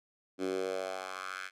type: tone with high-pass filter sweep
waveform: 10% pulse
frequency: 94 Hz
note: F#2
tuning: 28 cents sharp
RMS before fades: -37 dBFS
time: 0.38-1.51 s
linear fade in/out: 50 ms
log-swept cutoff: 290 to 1800 Hz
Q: 3
effects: low-pass 9000 Hz 12 dB/octave